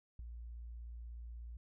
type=tone with ADSR envelope; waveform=sine; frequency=58.27 Hz; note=A#1; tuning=in tune; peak=-40 dBFS; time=0.19-1.57 s; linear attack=4 ms; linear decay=6 ms; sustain=-5 dB; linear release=4 ms; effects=none